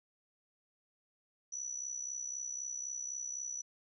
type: tone with amplitude modulation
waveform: sine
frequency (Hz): 5920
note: F#8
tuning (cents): 0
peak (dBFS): -35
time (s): 1.52-3.62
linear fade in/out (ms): 10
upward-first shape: sine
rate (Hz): 63.9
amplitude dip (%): 70
effects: none